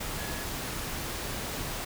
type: tone in noise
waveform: sine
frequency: 1690 Hz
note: G#6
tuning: 30 cents sharp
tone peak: -44 dBFS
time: 0.18-0.44 s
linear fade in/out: 10 ms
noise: pink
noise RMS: -35 dBFS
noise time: 0-1.85 s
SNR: -12 dB
effects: none

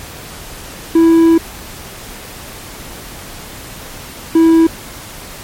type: tone pair in turn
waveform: triangle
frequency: 329.6 / 327.1 Hz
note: E4 / E4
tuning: 0 / -13 cents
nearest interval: unison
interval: 13 cents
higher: first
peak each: -3 dBFS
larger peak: neither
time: 0.95-1.38 / 4.35-4.67 s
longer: first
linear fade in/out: 5 ms
effects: pink hiss -31 dBFS RMS until 5.43 s + MP3 64 kbps

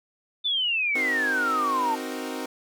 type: exponential sweep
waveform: sine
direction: down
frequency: 3576 to 876 Hz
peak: -22 dBFS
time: 0.44-1.96 s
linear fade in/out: 20 ms
type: chord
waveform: sawtooth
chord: C half-diminished seventh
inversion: none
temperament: equal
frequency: 261.6 / 311.1 / 370 / 466.2 Hz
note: C4 / Eb4 / Gb4 / Bb4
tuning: 0 / 0 / 0 / 0 cents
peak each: -30 / -32 / -34 / -33 dBFS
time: 0.95-2.46 s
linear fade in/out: 5 ms
effects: none

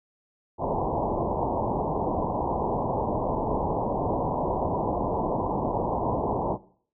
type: low-pass noise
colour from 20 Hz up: white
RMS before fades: -27 dBFS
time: 0.58-6.58 s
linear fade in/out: 50 ms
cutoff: 1000 Hz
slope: 96 dB/octave
effects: noise-tail reverb RT60 0.5 s tail -18 dB re dry

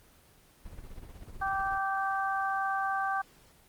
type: noise with tremolo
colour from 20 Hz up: brown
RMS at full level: -42 dBFS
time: 0.65-1.78 s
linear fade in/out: 5 ms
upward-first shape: triangle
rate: 16 Hz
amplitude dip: 75%
type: harmonic tone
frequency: 389.1 Hz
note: G4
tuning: 13 cents flat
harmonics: 2 / 3 / 4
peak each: -31 / -33 / -34 dBFS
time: 1.41-3.22 s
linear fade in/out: 10 ms
effects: pink hiss -60 dBFS RMS until 3.68 s + Opus 24 kbps

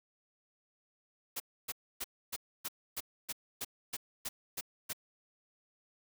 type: noise bursts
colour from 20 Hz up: white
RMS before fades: -38 dBFS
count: 12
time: 1.36-4.932 s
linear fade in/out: 10 ms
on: 41 ms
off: 280 ms
effects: none

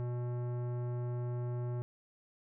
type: tone with tanh clipping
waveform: sine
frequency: 121.9 Hz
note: B2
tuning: 22 cents flat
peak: -36 dBFS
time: 0-1.82 s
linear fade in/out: 0 ms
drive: 16 dB
effects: none

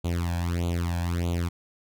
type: tone with flanger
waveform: sawtooth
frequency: 86.2 Hz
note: F2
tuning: 22 cents flat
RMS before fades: -27 dBFS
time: 0.04-1.49 s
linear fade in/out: 10 ms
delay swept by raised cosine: 0.28 to 1.23 ms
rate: 1.6 Hz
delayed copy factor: +1
effects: none

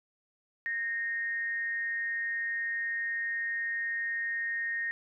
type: tone with frequency modulation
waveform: sine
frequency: 1852 Hz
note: A#6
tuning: 12 cents flat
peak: -30 dBFS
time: 0.66-4.91 s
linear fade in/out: 0 ms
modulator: 224 Hz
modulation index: 0.27
effects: none

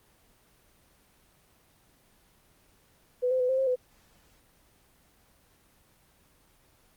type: tone with pitch steps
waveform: sine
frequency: 497.6 / 515 / 501 / 524 / 532 / 503 Hz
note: B4 / C5 / B4 / C5 / C5 / B4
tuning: +13 / -28 / +25 / +2 / +29 / +32 cents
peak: -23 dBFS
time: 3.22-3.76 s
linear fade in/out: 20 ms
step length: 90 ms
effects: pink hiss -63 dBFS RMS until 6.96 s + Opus 24 kbps

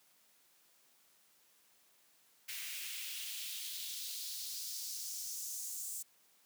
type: noise with high-pass filter sweep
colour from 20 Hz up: white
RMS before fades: -43 dBFS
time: 2.48-6.03 s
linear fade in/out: 10 ms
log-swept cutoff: 2200 to 7700 Hz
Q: 2.3
effects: white hiss -69 dBFS RMS until 6.45 s + high-pass 150 Hz 12 dB/octave

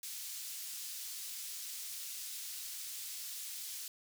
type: high-pass noise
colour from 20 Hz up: pink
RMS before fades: -44 dBFS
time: 0.03-3.88 s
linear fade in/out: 2 ms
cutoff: 4700 Hz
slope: 12 dB/octave
effects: none

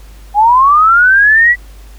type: linear sweep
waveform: sine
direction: up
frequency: 801 to 1971 Hz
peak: -4 dBFS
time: 0.34-1.56 s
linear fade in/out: 50 ms
effects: added 50 Hz sine -32 dBFS peak until 1.98 s + pink hiss -44 dBFS RMS until 1.98 s

